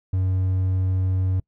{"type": "tone", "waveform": "triangle", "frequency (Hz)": 93.5, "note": "F#2", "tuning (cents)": 19, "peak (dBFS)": -17, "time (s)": [0.13, 1.4], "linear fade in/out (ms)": 5, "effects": ["noise-tail reverb RT60 0.1 s tail -25 dB re dry"]}